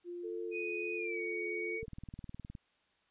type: tone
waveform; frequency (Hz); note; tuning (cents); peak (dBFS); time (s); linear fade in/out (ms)
sine; 350; F4; +4; -40; 0.04-1.8; 50
type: tone with vibrato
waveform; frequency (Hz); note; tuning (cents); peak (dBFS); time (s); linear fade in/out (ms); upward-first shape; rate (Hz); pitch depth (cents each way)
sine; 440; A4; 0; -40; 0.23-1.86; 20; triangle; 1.4; 36
type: tone with pitch glide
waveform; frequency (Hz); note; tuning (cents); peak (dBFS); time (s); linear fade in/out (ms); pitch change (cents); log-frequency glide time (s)
sine; 2487 to 2241; D#7 to C#7; -1 to +18; -38; 0.51-1.83; 50; -181; 0.96-1.2
type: click train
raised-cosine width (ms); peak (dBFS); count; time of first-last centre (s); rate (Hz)
5; -33; 15; 1.83-2.552; 19.4
effects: white hiss -73 dBFS RMS until 3.1 s + resampled to 8000 Hz